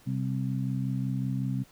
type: harmonic tone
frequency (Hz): 65.41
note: C2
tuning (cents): 0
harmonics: 2 / 3 / 4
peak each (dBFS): -29 / -33 / -35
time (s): 0.06-1.64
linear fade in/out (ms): 20
effects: pink hiss -58 dBFS RMS until 1.71 s